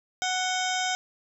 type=harmonic tone with a mistuned harmonic; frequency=740 Hz; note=F#5; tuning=in tune; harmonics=1 / 2 / 3 / 4 / 5 / 7 / 8 / 9 / 10; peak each=-29 / -32 / -34 / -35 / -36 / -37 / -38 / -39 / -39 dBFS; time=0.22-0.95 s; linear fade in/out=0 ms; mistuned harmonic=4; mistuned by=+100 cents; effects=none